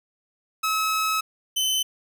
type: tone pair in turn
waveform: sawtooth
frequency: 1288 / 3047 Hz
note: E6 / G7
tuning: -41 / -50 cents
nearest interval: octave + minor third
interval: 1491 cents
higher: second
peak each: -18 dBFS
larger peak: neither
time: 0.63-1.21 / 1.56-1.83 s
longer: first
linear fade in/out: 10 ms
effects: none